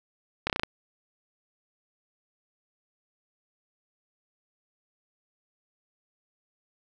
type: slowing click train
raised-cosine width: 0.3 ms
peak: -10 dBFS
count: 6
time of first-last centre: 0.47-0.634 s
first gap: 28 ms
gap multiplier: 1.08
effects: none